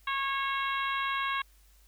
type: harmonic tone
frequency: 547 Hz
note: C#5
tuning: 23 cents flat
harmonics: 2 / 3 / 4 / 5 / 6 / 7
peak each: -31 / -35 / -37 / -39 / -41 / -42 dBFS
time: 0.07-1.42 s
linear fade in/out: 5 ms
effects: added 50 Hz sine -58 dBFS peak until 1.87 s + white hiss -65 dBFS RMS until 1.87 s